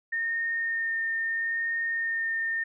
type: tone with vibrato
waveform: sine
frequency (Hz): 1828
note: A#6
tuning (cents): -34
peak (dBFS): -26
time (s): 0.12-2.64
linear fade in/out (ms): 10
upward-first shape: sine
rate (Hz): 0.76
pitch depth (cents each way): 10
effects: none